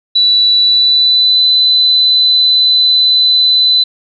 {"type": "tone with pitch glide", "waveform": "sine", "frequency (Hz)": [3951, 4011], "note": ["B7", "B7"], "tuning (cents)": [0, 26], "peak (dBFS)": -6, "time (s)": [0.15, 3.84], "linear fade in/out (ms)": 10, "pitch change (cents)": 26, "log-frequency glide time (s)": [0.62, 1.45], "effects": []}